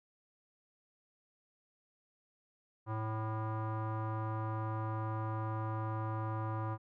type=tone with low-pass filter; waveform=square; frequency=109.7 Hz; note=A2; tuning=5 cents flat; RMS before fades=-37 dBFS; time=2.86-6.78 s; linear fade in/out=50 ms; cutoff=1100 Hz; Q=4.4; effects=none